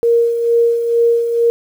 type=tone with tremolo; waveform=sine; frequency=467.6 Hz; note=A#4; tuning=5 cents sharp; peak=-8 dBFS; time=0.03-1.5 s; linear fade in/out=0 ms; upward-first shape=sine; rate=2.2 Hz; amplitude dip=55%; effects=7-bit